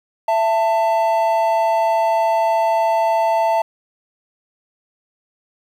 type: tone pair together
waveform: triangle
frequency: 666.7 / 890 Hz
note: E5 / A5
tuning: +19 / +20 cents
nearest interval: perfect fourth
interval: 501 cents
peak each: -15 dBFS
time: 0.28-3.62 s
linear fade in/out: 5 ms
effects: 8-bit